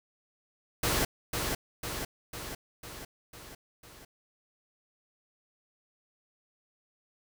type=noise with echo; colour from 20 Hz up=pink; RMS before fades=-28 dBFS; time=0.83-1.05 s; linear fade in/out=5 ms; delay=500 ms; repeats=6; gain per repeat=-4 dB; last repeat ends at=4.05 s; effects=none